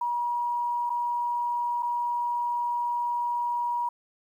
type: tone with dropouts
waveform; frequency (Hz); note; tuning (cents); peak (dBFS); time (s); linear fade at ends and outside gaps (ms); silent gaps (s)
sine; 959; A#5; +49; -25; 0.01-3.89; 5; 0.896-0.901 / 1.825-1.829
effects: 10-bit